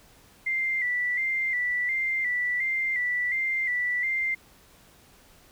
sine tone with vibrato, 2029 Hz, B6, 46 cents sharp, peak -24 dBFS, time 0.46-4.35 s, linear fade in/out 10 ms, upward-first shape square, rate 1.4 Hz, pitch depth 55 cents each way, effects pink hiss -56 dBFS RMS until 5.51 s

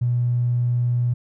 triangle tone with tanh clipping, 121.5 Hz, B2, 28 cents flat, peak -17 dBFS, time 0.01-1.14 s, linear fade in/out 10 ms, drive 2 dB, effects none

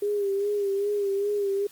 sine tone with vibrato, 403.5 Hz, G#4, 50 cents flat, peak -23 dBFS, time 0.02-1.67 s, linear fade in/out 5 ms, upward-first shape sine, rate 2.5 Hz, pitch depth 48 cents each way, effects white hiss -52 dBFS RMS until 1.71 s + Opus 32 kbps

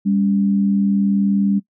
sine tone pair together, 199.9 / 279.7 Hz, G3 / C#4, +34 / +16 cents, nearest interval tritone, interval 582 cents, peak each -14 / -23 dBFS, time 0.05-1.6 s, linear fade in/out 20 ms, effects noise-tail reverb RT60 0.1 s tail -21 dB re dry

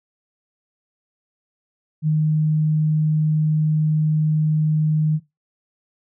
sine tone, 154.5 Hz, D#3, 12 cents flat, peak -15 dBFS, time 2.02-5.2 s, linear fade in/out 50 ms, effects noise-tail reverb RT60 0.2 s tail -18 dB re dry

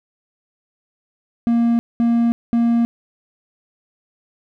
triangle tone bursts, 234 Hz, A#3, 7 cents sharp, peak -11 dBFS, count 3, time 1.47-2.85 s, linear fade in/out 0 ms, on 320 ms, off 210 ms, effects none

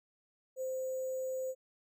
sine tone with sample-and-hold, 520 Hz, C5, 11 cents flat, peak -34 dBFS, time 0.56-1.55 s, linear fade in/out 50 ms, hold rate 7350 Hz, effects none

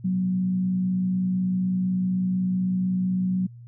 sine tone with frequency modulation, 185 Hz, F#3, in tune, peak -21 dBFS, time 0.04-3.47 s, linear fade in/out 10 ms, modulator 55.9 Hz, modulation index 0.27, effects added 119 Hz sine -41 dBFS peak until 3.67 s

